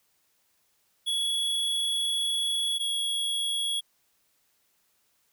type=tone pair in turn; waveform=square; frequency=3369 / 3336 Hz; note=G#7 / G#7; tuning=+24 / +7 cents; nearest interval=unison; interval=17 cents; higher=first; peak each=-26 / -27 dBFS; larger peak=first; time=1.06-2.79 / 2.79-3.81 s; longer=first; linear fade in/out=20 ms; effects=white hiss -70 dBFS RMS until 5.32 s